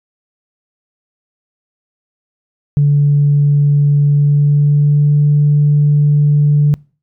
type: tone with pitch glide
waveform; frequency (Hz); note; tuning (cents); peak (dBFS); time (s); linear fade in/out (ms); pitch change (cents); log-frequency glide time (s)
sine; 144.5 to 146.77; D3 to D3; -28 to -1; -6; 2.77-6.74; 0; +27; 4.07-5.21
effects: noise-tail reverb RT60 0.4 s tail -26 dB re dry + tanh soft clip ceiling -3 dBFS